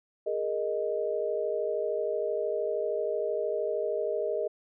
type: chord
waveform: sine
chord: Ab suspended second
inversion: none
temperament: equal with one note detuned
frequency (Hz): 413.2 / 466.2 / 622.3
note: Ab4 / Bb4 / Eb5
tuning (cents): -9 / 0 / 0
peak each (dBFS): -32 / -32 / -31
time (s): 0.26-4.48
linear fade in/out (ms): 10
effects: none